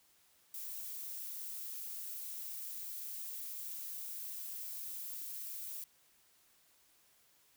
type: noise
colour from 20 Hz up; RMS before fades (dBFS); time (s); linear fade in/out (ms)
violet; -44; 0.54-5.84; 2
effects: white hiss -69 dBFS RMS until 7.56 s